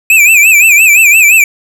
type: tone with vibrato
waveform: square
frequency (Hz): 2489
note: D#7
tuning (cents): 0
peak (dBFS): -3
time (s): 0.1-1.44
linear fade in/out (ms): 2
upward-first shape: sine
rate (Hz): 5.8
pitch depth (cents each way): 130
effects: none